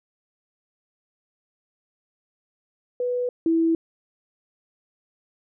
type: tone pair in turn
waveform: sine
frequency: 493.1 / 328.4 Hz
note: B4 / E4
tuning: -3 / -6 cents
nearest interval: perfect fifth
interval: 703 cents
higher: first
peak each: -22 / -17 dBFS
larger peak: second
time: 3-3.29 / 3.46-3.75 s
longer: neither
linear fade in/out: 2 ms
effects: none